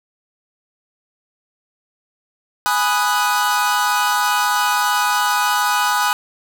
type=chord; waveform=45% pulse; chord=G# minor seventh; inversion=none; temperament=equal; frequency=830.6 / 987.8 / 1244.5 / 1480 Hz; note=G#5 / B5 / D#6 / F#6; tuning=0 / 0 / 0 / 0 cents; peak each=-21 dBFS; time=2.66-6.13 s; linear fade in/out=0 ms; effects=none